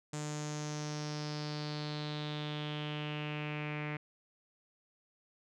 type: tone with low-pass filter sweep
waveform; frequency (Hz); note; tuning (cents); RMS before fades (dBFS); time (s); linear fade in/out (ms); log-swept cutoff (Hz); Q
sawtooth; 150; D3; +37; -39; 0.13-3.97; 5; 7400 to 2200; 4.8
effects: none